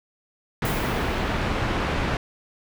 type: low-pass noise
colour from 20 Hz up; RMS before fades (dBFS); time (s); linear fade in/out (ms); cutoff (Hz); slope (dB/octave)
pink; -25; 0.62-2.17; 2; 2500; 12
type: noise with exponential decay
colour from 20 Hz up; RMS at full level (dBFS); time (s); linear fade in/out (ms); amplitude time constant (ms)
blue; -33; 0.65-1.67; 0; 220
effects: none